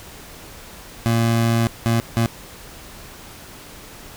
25% pulse tone bursts at uneven times, 115.3 Hz, A#2, 19 cents flat, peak -12 dBFS, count 3, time 1.06-1.67 / 1.86-2 / 2.17-2.26 s, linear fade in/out 0 ms, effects pink hiss -40 dBFS RMS until 4.16 s

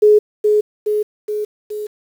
sine tone with echo, 421.7 Hz, G#4, 26 cents sharp, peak -6 dBFS, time 0.02-0.19 s, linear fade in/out 10 ms, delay 420 ms, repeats 4, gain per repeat -4 dB, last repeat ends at 1.87 s, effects 7-bit

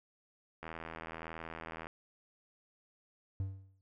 click train, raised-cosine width 0.5 ms, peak -28 dBFS, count 102, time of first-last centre 0.63-1.869 s, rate 81.5 Hz
triangle tone with exponential decay, 96.4 Hz, G2, 28 cents flat, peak -29 dBFS, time 3.4-3.81 s, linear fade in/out 0 ms, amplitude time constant 87 ms
effects none

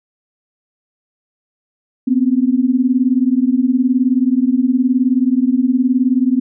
sine beating tone pair, 245.6 / 264.6 Hz, B3 / C4, -9 / +20 cents, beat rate 19 Hz, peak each -14 dBFS, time 2.07-6.4 s, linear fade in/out 10 ms, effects none

